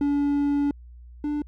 triangle tone pair in turn, 286.2 / 295.1 Hz, D4 / D4, -45 / +8 cents, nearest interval minor second, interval 53 cents, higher second, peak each -18 / -22 dBFS, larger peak first, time 0.01-0.71 / 1.24-1.42 s, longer first, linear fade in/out 2 ms, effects added 60 Hz sine -42 dBFS peak until 1.47 s

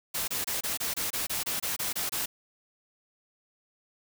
white noise bursts, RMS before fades -31 dBFS, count 13, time 0.14-2.26 s, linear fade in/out 10 ms, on 140 ms, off 25 ms, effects none

